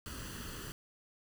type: noise with comb filter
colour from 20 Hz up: pink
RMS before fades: -44 dBFS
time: 0.06-0.72 s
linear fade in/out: 0 ms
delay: 0.66 ms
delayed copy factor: +0.7
effects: none